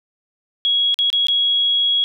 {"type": "tone with dropouts", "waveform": "sine", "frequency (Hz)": 3322, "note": "G#7", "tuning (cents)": 0, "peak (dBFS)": -14, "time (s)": [0.65, 2.04], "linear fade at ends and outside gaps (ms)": 0, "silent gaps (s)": [[0.943, 0.989], [1.102, 1.129], [1.269, 1.284]], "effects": []}